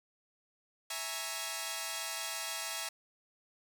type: chord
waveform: 5% pulse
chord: A# half-diminished seventh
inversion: second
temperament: equal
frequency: 659.3 / 830.6 / 932.3 / 1108.7 Hz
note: E5 / G#5 / A#5 / C#6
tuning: 0 / 0 / 0 / 0 cents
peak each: -30 / -30 / -31 / -32 dBFS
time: 0.9-2.89 s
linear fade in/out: 5 ms
effects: none